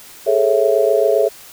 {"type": "chord", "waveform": "sine", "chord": "A major seventh", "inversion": "third", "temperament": "just", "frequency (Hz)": [412.5, 440, 550, 660], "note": ["G#4", "A4", "C#5", "E5"], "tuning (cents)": [-12, 0, -14, 2], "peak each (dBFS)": -17, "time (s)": [0.26, 1.29], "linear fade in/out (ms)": 20, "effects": ["white hiss -40 dBFS RMS until 1.52 s"]}